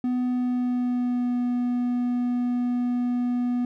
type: tone with pitch glide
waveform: triangle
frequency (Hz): 249.2 to 244.9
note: B3 to B3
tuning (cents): +16 to -14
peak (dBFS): -20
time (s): 0.04-3.65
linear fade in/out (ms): 2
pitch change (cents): -30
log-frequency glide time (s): 0.24-1.37
effects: none